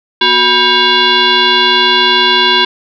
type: tone with frequency modulation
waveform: sine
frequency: 2200 Hz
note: C#7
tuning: 14 cents flat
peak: -6 dBFS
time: 0.21-2.65 s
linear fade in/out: 5 ms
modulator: 611 Hz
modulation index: 2.9
effects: none